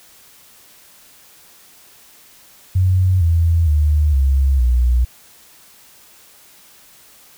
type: tone with pitch steps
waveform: sine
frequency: 92.5 / 83.37 / 75.13 / 67.71 / 61.03 Hz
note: F#2 / E2 / D2 / C#2 / B1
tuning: 0 / +20 / +40 / -40 / -20 cents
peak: -11 dBFS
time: 2.75-5.05 s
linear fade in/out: 10 ms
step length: 460 ms
effects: white hiss -47 dBFS RMS until 7.37 s